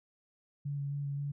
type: tone with vibrato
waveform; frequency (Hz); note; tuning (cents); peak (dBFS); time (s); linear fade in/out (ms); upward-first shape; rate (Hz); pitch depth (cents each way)
sine; 141.9; C#3; +41; -33; 0.65-1.32; 10; square; 3.8; 12
effects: none